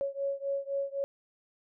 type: beating tone pair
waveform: sine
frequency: 553 / 556.9 Hz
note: C#5 / C#5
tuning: -4 / +8 cents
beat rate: 3.9 Hz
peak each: -33 / -34 dBFS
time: 0.01-1.04 s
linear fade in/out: 0 ms
effects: none